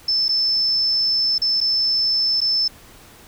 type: tone with dropouts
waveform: sine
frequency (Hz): 5274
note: E8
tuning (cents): 0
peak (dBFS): -16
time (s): 0.08-2.68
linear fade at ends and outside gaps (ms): 5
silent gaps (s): 0.283-0.29 / 1.382-1.417 / 1.605-1.611 / 2.406-2.414
effects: pink hiss -46 dBFS RMS until 3.27 s